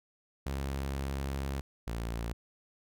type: tone pair in turn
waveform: sawtooth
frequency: 68.3 / 57.43 Hz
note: C#2 / A#1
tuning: -25 / -25 cents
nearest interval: minor third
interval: 300 cents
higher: first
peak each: -29 / -30 dBFS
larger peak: first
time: 0.46-1.61 / 1.87-2.33 s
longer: first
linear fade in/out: 5 ms
effects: none